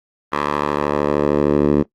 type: tone with band-pass filter sweep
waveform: 10% pulse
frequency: 73.2 Hz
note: D2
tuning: 5 cents flat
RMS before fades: -17 dBFS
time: 0.32-1.83 s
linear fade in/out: 10 ms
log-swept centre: 1200 to 310 Hz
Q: 1.3
effects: noise-tail reverb RT60 0.1 s tail -20 dB re dry + Opus 24 kbps